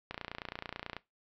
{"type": "click train", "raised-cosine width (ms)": 0.3, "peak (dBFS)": -22, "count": 26, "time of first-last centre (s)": [0.11, 0.966], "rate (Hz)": 29.2, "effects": ["noise-tail reverb RT60 0.2 s tail -19 dB re dry", "low-pass 5000 Hz 12 dB/octave"]}